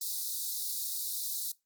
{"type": "high-pass noise", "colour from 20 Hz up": "white", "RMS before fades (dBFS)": -35, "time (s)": [0.01, 1.52], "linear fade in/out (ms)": 5, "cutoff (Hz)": 3700, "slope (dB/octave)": 96, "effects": ["noise-tail reverb RT60 0.2 s tail -21 dB re dry", "Opus 32 kbps"]}